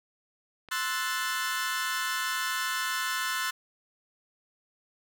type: clicks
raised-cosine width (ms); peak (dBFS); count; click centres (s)
0.3; -31 / -38; 2; 0.687 / 1.23
type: chord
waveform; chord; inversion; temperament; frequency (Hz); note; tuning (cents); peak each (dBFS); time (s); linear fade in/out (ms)
sawtooth; F# half-diminished seventh; second; equal; 1046.5 / 1318.5 / 1480 / 1760; C6 / E6 / F#6 / A6; 0 / 0 / 0 / 0; -31 / -32 / -30 / -30; 0.71-3.51; 10
effects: none